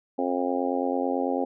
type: harmonic tone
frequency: 89.1 Hz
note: F2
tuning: 35 cents sharp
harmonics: 3 / 4 / 5 / 6 / 7 / 8 / 9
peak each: -28 / -33 / -32 / -30 / -37 / -34 / -32 dBFS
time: 0.18-1.45 s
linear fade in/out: 10 ms
effects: none